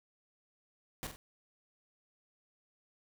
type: noise with echo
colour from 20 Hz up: pink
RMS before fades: -40 dBFS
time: 1.03-1.07 s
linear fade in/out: 0 ms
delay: 45 ms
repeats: 2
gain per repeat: -7 dB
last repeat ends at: 1.16 s
effects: none